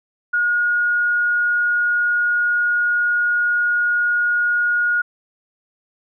sine tone, 1439 Hz, F#6, 49 cents flat, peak -15 dBFS, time 0.33-5.02 s, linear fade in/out 10 ms, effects none

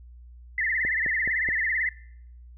sine tone with vibrato, 1906 Hz, A#6, 38 cents sharp, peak -23 dBFS, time 0.58-1.89 s, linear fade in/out 2 ms, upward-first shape sine, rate 18 Hz, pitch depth 150 cents each way
click train, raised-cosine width 2 ms, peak -23 dBFS, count 4, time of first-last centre 0.85-1.488 s, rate 4.7 Hz
effects noise-tail reverb RT60 0.7 s tail -22 dB re dry + added 60 Hz sine -44 dBFS peak until 2.57 s

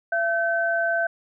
sine tone pair together, 675.5 / 1535 Hz, E5 / G6, +42 / -37 cents, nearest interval octave + major second, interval 1421 cents, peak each -23 dBFS, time 0.12-1.07 s, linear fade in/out 5 ms, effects none

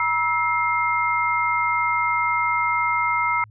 sine tone cluster, 956 / 1307 / 2117 Hz, A#5 / E6 / C7, +43 / -15 / +20 cents, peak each -23 dBFS, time 0-3.44 s, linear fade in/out 2 ms, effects added 107 Hz sine -45 dBFS peak until 3.5 s

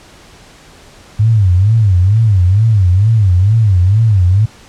sine tone with vibrato, 100.5 Hz, G2, 44 cents sharp, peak -6 dBFS, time 1.19-4.46 s, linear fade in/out 10 ms, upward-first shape sine, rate 2.2 Hz, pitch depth 220 cents each way, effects pink hiss -40 dBFS RMS until 4.68 s + low-pass 8000 Hz 12 dB/octave

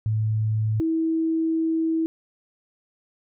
sine tone pair in turn, 108.9 / 323.9 Hz, A2 / E4, -17 / -30 cents, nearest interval octave + perfect fifth, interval 1887 cents, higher second, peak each -20 dBFS, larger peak neither, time 0.06-0.8 / 0.8-2.06 s, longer second, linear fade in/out 0 ms, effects none

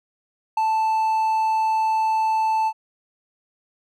triangle tone with ADSR envelope, 880 Hz, A5, in tune, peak -14 dBFS, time 0.57-2.73 s, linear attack 5 ms, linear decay 5 ms, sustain -2 dB, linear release 58 ms, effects none

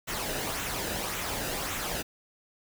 pink noise with flanger, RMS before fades -33 dBFS, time 0.07-2.03 s, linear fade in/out 20 ms, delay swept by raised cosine 0.2 to 0.93 ms, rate 1.8 Hz, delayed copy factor -0.5, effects none

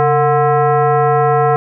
sine tone with frequency modulation, 137.8 Hz, C#3, 10 cents flat, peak -9 dBFS, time 0-1.56 s, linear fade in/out 0 ms, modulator 592 Hz, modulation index 1.7, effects none

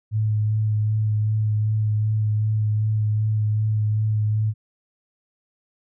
sine tone with vibrato, 107.4 Hz, A2, 41 cents flat, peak -18 dBFS, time 0.11-4.54 s, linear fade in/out 50 ms, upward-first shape sine, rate 2.6 Hz, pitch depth 17 cents each way, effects none

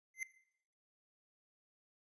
square tone with exponential growth, 2070 Hz, C7, 19 cents flat, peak -35 dBFS, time 0.14-0.23 s, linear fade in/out 2 ms, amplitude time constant 19 ms, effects noise-tail reverb RT60 0.7 s tail -17 dB re dry + resampled to 22050 Hz

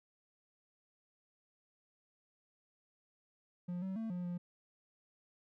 triangle tone with pitch steps, 177.1 / 190 / 224.1 / 178.2 / 176 Hz, F3 / F#3 / A3 / F3 / F3, +24 / +46 / +32 / +35 / +14 cents, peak -35 dBFS, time 3.68-4.38 s, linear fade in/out 10 ms, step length 140 ms, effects none

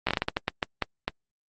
slowing click train, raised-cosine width 0.3 ms, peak -8 dBFS, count 12, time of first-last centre 0.07-1.08 s, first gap 16 ms, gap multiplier 1.32, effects Opus 24 kbps

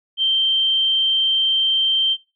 sine tone, 3136 Hz, G7, in tune, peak -15 dBFS, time 0.17-2.17 s, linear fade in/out 50 ms, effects noise-tail reverb RT60 0.3 s tail -21 dB re dry

